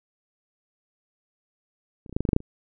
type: clicks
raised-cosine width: 3 ms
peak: -30 / -28 / -25 / -10 / -12 / -13 / -11 / -7 / -6 / -29 dBFS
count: 10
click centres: 2.062 / 2.095 / 2.127 / 2.165 / 2.206 / 2.252 / 2.29 / 2.332 / 2.364 / 2.404 s
effects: none